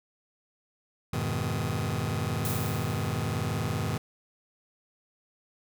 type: chord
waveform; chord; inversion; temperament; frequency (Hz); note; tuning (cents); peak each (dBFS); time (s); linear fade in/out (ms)
sawtooth; F half-diminished seventh; none; just; 87.31 / 104.77 / 125.72 / 157.15; F2 / Ab2 / Cb3 / Eb3; 0 / +16 / +31 / +18; -32 / -28 / -29 / -29; 1.13-3.98; 5
type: noise with exponential decay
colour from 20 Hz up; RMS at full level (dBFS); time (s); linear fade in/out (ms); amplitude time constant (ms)
blue; -33; 2.45-3.47; 0; 220
effects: none